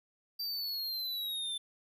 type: linear sweep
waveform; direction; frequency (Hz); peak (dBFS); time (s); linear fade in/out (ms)
square; down; 4699 to 3520; -35; 0.39-1.58; 10
effects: none